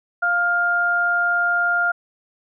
sine tone pair together, 698.5 / 1405.9 Hz, F5 / F6, 0 / +11 cents, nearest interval octave, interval 1211 cents, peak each -24 / -17 dBFS, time 0.22-1.92 s, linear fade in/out 10 ms, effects none

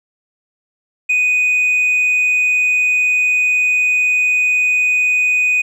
triangle tone with tanh clipping, 2489 Hz, D#7, in tune, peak -12 dBFS, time 1.09-5.62 s, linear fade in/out 10 ms, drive 6 dB, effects none

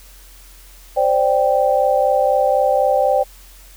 sine chord, C suspended second, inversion none, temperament equal, 523.3 / 587.3 / 784 Hz, C5 / D5 / G5, 0 / 0 / 0 cents, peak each -17 dBFS, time 0.96-3.24 s, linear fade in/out 20 ms, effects added 44 Hz sine -42 dBFS peak until 3.76 s + white hiss -46 dBFS RMS until 3.76 s

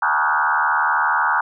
sine tone with frequency modulation, 1194 Hz, D6, 28 cents sharp, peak -15 dBFS, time 0.02-1.41 s, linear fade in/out 5 ms, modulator 76.1 Hz, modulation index 4.8, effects none

